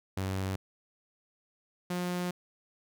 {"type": "tone pair in turn", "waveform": "sawtooth", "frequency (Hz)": [95.4, 178.28], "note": ["G2", "F3"], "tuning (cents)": [-47, 36], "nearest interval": "major seventh", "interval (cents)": 1083, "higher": "second", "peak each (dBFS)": -27, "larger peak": "neither", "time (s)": [[0.17, 0.56], [1.9, 2.31]], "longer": "second", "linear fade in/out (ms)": 5, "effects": []}